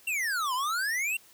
square exponential two-way sweep, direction down then up, 2795 to 976 to 2795 Hz, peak -28 dBFS, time 0.07-1.17 s, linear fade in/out 5 ms, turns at 0.54 s, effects white hiss -57 dBFS RMS until 1.33 s + high-pass 60 Hz 12 dB/octave

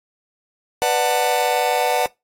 45% pulse chord, B minor seventh, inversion none, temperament just, 493.9 / 592.7 / 740.8 / 889 Hz, B4 / D5 / F#5 / A5, 0 / +16 / +2 / +18 cents, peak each -22 / -24 / -20 / -23 dBFS, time 0.82-2.06 s, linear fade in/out 0 ms, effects noise-tail reverb RT60 0.2 s tail -22 dB re dry + AAC 48 kbps

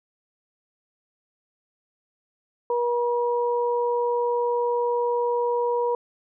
sine tone pair together, 480 / 960 Hz, B4 / B5, -49 / -49 cents, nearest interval octave, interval 1200 cents, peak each -22 / -26 dBFS, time 2.7-5.95 s, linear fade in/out 2 ms, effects none

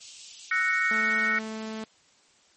white high-pass noise, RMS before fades -42 dBFS, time 0-1.29 s, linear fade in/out 20 ms, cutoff 2600 Hz, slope 48 dB/octave
sine chord, F# dominant seventh, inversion third, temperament equal, 1318.5 / 1480 / 1864.7 / 2217 Hz, E6 / F#6 / A#6 / C#7, 0 / 0 / 0 / 0 cents, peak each -32 / -28 / -26 / -27 dBFS, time 0.51-1.39 s, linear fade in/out 5 ms
sawtooth tone, 219.4 Hz, A3, 5 cents flat, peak -29 dBFS, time 0.91-1.84 s, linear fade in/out 2 ms
effects white hiss -61 dBFS RMS until 2.56 s + MP3 32 kbps

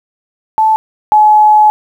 sine tone pair in turn, 874 / 850.6 Hz, A5 / G#5, -12 / +41 cents, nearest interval unison, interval 47 cents, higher first, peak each -6 / -3 dBFS, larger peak second, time 0.58-0.76 / 1.12-1.7 s, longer second, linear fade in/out 0 ms, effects 7-bit

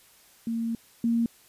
sine tone pair in turn, 229.4 / 232.3 Hz, A#3 / A#3, -28 / -6 cents, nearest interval unison, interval 22 cents, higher second, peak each -26 / -21 dBFS, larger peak second, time 0.47-0.75 / 1.04-1.26 s, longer first, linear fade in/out 2 ms, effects white hiss -57 dBFS RMS until 1.48 s + resampled to 32000 Hz

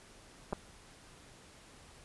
clicks, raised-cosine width 1 ms, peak -24 / -20 dBFS, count 2, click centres 0.526 / 0.531 s, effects pink hiss -57 dBFS RMS until 2.04 s + resampled to 24000 Hz

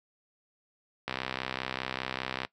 click train, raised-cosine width 0.3 ms, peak -15 dBFS, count 90, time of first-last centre 1.08-2.449 s, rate 65 Hz, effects noise-tail reverb RT60 0.1 s tail -20 dB re dry + high-pass 100 Hz 12 dB/octave

